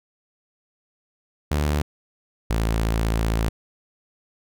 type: tone pair in turn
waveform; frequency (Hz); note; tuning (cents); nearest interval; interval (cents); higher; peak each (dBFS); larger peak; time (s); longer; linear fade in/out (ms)
sawtooth; 74.1 / 55.51; D2 / A1; +16 / +16; perfect fourth; 500; first; -16; neither; 1.51-1.82 / 2.5-3.49; second; 5
effects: none